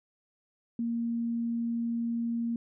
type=tone; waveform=sine; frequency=233.1 Hz; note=A#3; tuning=in tune; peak=-28 dBFS; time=0.79-2.56 s; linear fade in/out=2 ms; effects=none